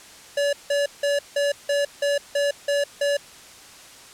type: tone bursts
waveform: square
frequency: 571 Hz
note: D5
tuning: 49 cents flat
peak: -20 dBFS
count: 9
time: 0.37-3.17 s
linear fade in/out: 5 ms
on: 160 ms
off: 170 ms
effects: white hiss -45 dBFS RMS until 4.13 s + low-pass 9000 Hz 12 dB/octave